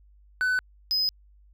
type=tone pair in turn; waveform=triangle; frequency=1503 / 5041 Hz; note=F#6 / D#8; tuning=+27 / +22 cents; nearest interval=octave + major sixth; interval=2095 cents; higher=second; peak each=-20 / -21 dBFS; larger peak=first; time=0.41-0.59 / 0.91-1.09 s; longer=neither; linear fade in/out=0 ms; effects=added 50 Hz sine -53 dBFS peak until 1.53 s